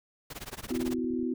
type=noise with tremolo; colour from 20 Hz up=pink; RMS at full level=-38 dBFS; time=0.3-0.94 s; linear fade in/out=5 ms; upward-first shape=sine; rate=18 Hz; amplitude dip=95%
type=clicks; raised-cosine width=5 ms; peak=-38 dBFS; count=11; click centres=0.669 / 0.797 / 0.879 / 0.909 / 0.948 / 0.986 / 1.044 / 1.107 / 1.137 / 1.193 / 1.23 s
type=chord; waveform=sine; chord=B suspended fourth; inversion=none; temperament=equal with one note detuned; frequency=251.8 / 329.6 / 370 Hz; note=B3 / E4 / F#4; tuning=+34 / 0 / 0 cents; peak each=-30 / -34 / -35 dBFS; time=0.7-1.34 s; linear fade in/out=5 ms
effects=none